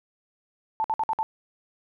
sine tone bursts, 882 Hz, A5, 4 cents sharp, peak -22 dBFS, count 5, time 0.8-1.23 s, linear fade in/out 0 ms, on 42 ms, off 55 ms, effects none

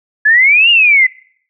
sine exponential two-way sweep, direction up then down, 1684 to 2869 to 1997 Hz, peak -5 dBFS, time 0.25-1.07 s, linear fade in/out 10 ms, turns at 0.7 s, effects noise-tail reverb RT60 0.6 s tail -24 dB re dry

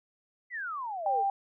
sine exponential sweep, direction down, 2055 to 415.3 Hz, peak -33 dBFS, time 0.5-1.24 s, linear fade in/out 50 ms
sine tone, 790 Hz, G5, 13 cents sharp, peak -25 dBFS, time 1.06-1.3 s, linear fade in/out 2 ms
effects none

